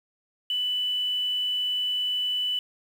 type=tone with quantisation; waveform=sine; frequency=2983 Hz; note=F#7; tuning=13 cents sharp; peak=-24 dBFS; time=0.5-2.59 s; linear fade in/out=2 ms; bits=8; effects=none